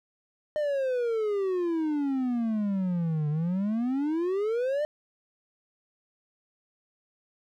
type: exponential two-way sweep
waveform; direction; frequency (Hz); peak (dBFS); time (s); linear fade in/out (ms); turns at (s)
triangle; down then up; 612 to 146.83 to 612; -23; 0.56-4.85; 0; 3.29
effects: none